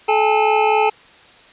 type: tone cluster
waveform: square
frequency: 431.3 / 815 / 879 Hz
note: A4 / G#5 / A5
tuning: -35 / -33 / -2 cents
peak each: -18 dBFS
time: 0.08-0.9 s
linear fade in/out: 10 ms
effects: white hiss -46 dBFS RMS until 1.52 s + resampled to 8000 Hz